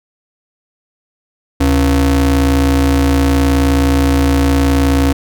square ring-modulated tone, 101.8 Hz, G#2, 34 cents flat, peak -7 dBFS, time 1.6-5.13 s, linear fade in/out 10 ms, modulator 174 Hz, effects none

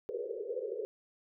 pink band-pass noise, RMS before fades -38 dBFS, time 0.09-0.85 s, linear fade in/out 0 ms, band 390 to 530 Hz, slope 96 dB/octave, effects none

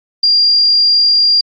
sine tone, 4786 Hz, D8, 32 cents sharp, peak -7 dBFS, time 0.23-1.41 s, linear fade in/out 5 ms, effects AAC 48 kbps

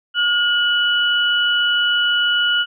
sine tone pair together, 1428.5 / 2951 Hz, F6 / F#7, +39 / -5 cents, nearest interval octave + minor second, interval 1256 cents, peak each -17 dBFS, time 0.14-2.66 s, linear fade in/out 50 ms, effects none

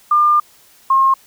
sine tone pair in turn, 1200 / 1072.1 Hz, D6 / C6, +37 / +42 cents, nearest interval major second, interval 195 cents, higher first, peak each -9 dBFS, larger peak neither, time 0.11-0.4 / 0.9-1.14 s, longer first, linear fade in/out 5 ms, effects white hiss -49 dBFS RMS until 1.26 s

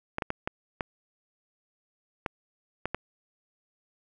clicks, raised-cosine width 0.5 ms, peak -14 dBFS, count 8, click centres 0.184 / 0.222 / 0.304 / 0.475 / 0.808 / 2.262 / 2.856 / 2.946 s, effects none

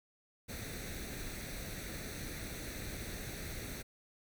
pink noise with comb filter, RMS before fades -43 dBFS, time 0.48-3.83 s, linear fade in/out 20 ms, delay 0.49 ms, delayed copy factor +0.65, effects none

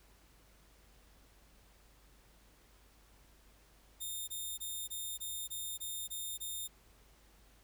5% pulse tone bursts, 3637 Hz, A#7, 43 cents flat, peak -31 dBFS, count 9, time 4-6.68 s, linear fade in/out 20 ms, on 280 ms, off 20 ms, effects added 50 Hz sine -64 dBFS peak until 7.63 s + pink hiss -66 dBFS RMS until 7.63 s

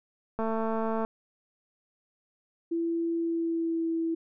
click train, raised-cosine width 1 ms, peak -18 dBFS, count 148, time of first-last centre 0.39-1.049 s, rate 223 Hz
sine tone with pitch glide, 334.4 to 328.8 Hz, E4 to E4, +25 to -4 cents, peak -26 dBFS, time 2.71-4.15 s, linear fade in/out 10 ms, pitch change -29 cents, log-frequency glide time 3.15-3.88 s
effects none

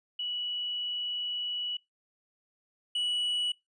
sine / triangle tone pair in turn, 2941 / 2941 Hz, F#7 / F#7, -11 / -11 cents, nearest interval unison, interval 0 cents, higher neither, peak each -31 / -26 dBFS, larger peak second, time 0.19-1.77 / 2.95-3.52 s, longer first, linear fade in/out 5 ms, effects noise-tail reverb RT60 0.2 s tail -24 dB re dry + resampled to 22050 Hz

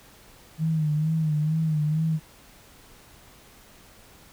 sine tone with vibrato, 155.56 Hz, D#3, in tune, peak -21 dBFS, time 0.58-2.2 s, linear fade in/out 50 ms, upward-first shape sine, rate 2.2 Hz, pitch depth 61 cents each way, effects pink hiss -52 dBFS RMS until 4.32 s

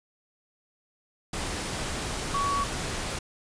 sine tone in noise, 1127 Hz, C#6, 28 cents sharp, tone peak -25 dBFS, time 2.34-2.64 s, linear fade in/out 5 ms, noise pink, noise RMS -32 dBFS, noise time 1.33-3.19 s, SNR +4 dB, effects resampled to 22050 Hz

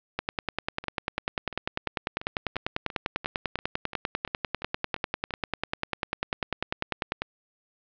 two click trains, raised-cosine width 0.3 ms, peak -10 / -21 dBFS, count 72 / 14, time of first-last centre 0.19-7.22 / 0.84-5.307 s, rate 10.1 / 2.91 Hz, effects low-pass 4000 Hz 12 dB/octave

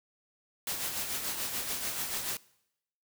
white noise with tremolo, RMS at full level -33 dBFS, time 0.67-2.37 s, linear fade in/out 2 ms, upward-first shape sine, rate 6.9 Hz, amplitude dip 45%, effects noise-tail reverb RT60 0.8 s tail -22 dB re dry

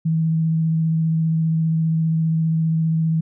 sine tone with vibrato, 161.3 Hz, E3, 37 cents flat, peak -16 dBFS, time 0.05-3.21 s, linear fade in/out 10 ms, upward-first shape sine, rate 15 Hz, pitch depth 13 cents each way, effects none

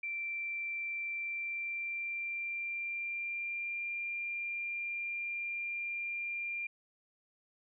sine tone with pitch glide, 2349 to 2389 Hz, D7 to D7, 0 to +29 cents, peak -35 dBFS, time 0.03-6.67 s, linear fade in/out 5 ms, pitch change +29 cents, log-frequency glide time 1.11-3.9 s, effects none

